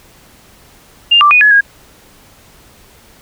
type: tone with pitch steps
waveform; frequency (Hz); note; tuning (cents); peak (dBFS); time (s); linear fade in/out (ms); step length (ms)
sine; 2803 / 1174 / 2476 / 1697 / 1635; F7 / D6 / D#7 / G#6 / G#6; +6 / -1 / -9 / +37 / -28; -4; 1.11-1.61; 10; 100
effects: pink hiss -44 dBFS RMS until 3.21 s